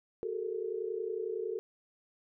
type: tone cluster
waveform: sine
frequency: 372.8 / 423.3 / 454.1 Hz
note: F#4 / G#4 / A#4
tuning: +13 / +33 / -45 cents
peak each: -38 / -38 / -37 dBFS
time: 0.23-1.59 s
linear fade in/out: 0 ms
effects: none